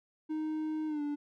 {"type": "tone with pitch glide", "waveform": "triangle", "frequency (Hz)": [310.9, 291.8], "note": ["D#4", "D4"], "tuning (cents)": [-1, -11], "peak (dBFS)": -30, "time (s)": [0.29, 1.16], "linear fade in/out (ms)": 20, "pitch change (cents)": -110, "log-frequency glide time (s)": [0.87, 1.02], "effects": []}